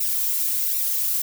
violet noise with flanger, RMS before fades -23 dBFS, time 0-1.22 s, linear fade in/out 5 ms, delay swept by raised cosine 0.62 to 3.92 ms, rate 1.3 Hz, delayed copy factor -1, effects none

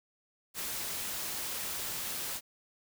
white noise, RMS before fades -37 dBFS, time 0.54-2.41 s, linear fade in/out 50 ms, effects none

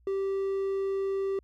triangle tone, 389.8 Hz, G4, 10 cents flat, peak -25 dBFS, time 0.07-1.39 s, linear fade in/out 2 ms, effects added 60 Hz sine -59 dBFS peak until 1.43 s

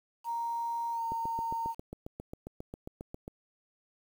sine tone with pitch glide, 932.3 to 916.3 Hz, A#5 to A#5, 0 to -30 cents, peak -31 dBFS, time 0.24-1.75 s, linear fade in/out 50 ms, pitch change -30 cents, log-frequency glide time 0.91-1.03 s
click train, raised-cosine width 2 ms, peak -27 dBFS, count 17, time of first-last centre 1.12-3.279 s, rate 7.41 Hz
effects 9-bit

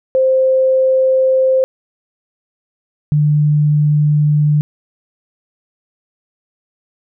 sine tone pair in turn, 523.3 / 149.11 Hz, C5 / D3, 0 / +27 cents, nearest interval octave + minor seventh, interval 2173 cents, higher first, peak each -9 dBFS, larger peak neither, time 0.15-1.64 / 3.12-4.61 s, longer neither, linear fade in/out 0 ms, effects none

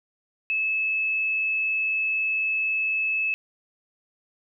sine tone, 2602 Hz, E7, 23 cents flat, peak -22 dBFS, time 0.5-3.34 s, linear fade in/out 0 ms, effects none

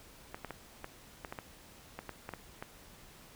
clicks, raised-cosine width 0.5 ms, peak -25 dBFS, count 12, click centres 0.345 / 0.447 / 0.507 / 0.844 / 1.248 / 1.325 / 1.388 / 1.99 / 2.093 / 2.291 / 2.337 / 2.625 s, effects pink hiss -56 dBFS RMS until 3.35 s

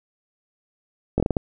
slowing click train, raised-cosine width 2 ms, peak -7 dBFS, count 6, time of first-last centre 1.18-1.368 s, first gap 20 ms, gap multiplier 1.32, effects none

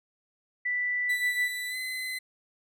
sine tone, 1975.5 Hz, B6, in tune, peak -26 dBFS, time 0.65-1.49 s, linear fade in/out 10 ms
35% pulse tone with pitch glide, 1982 to 2032 Hz, B6 to B6, +6 to +49 cents, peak -30 dBFS, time 1.09-2.19 s, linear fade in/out 10 ms, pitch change +43 cents, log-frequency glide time 1.69-1.76 s
effects none

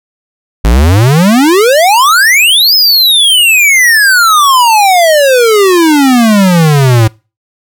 square exponential two-way sweep, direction up then down, 50 to 5200 to 107.8 Hz, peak -4 dBFS, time 0.64-7.08 s, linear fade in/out 10 ms, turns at 2.75 s, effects noise-tail reverb RT60 0.3 s tail -24 dB re dry

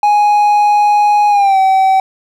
triangle tone with pitch glide, 830.6 to 766.1 Hz, G#5 to G5, 0 to -40 cents, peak -5 dBFS, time 0.03-2 s, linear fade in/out 2 ms, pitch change -140 cents, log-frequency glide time 1.29-1.58 s, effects none

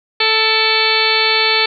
harmonic tone with a mistuned harmonic, 440 Hz, A4, in tune, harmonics 1 / 2 / 3 / 4 / 5 / 6 / 7 / 8 / 9 / 10, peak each -21 / -22 / -23 / -22 / -18 / -21 / -24 / -20 / -23 / -18 dBFS, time 0.2-1.66 s, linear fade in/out 5 ms, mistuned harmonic 5, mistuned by +46 cents, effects none

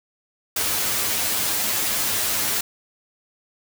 white noise with comb filter, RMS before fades -23 dBFS, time 0.56-2.61 s, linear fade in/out 5 ms, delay 9.4 ms, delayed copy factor +0.85, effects none

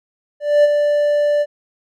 triangle tone with ADSR envelope, 587.3 Hz, D5, in tune, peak -5 dBFS, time 0.4-1.46 s, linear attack 240 ms, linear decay 28 ms, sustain -6 dB, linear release 46 ms, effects none

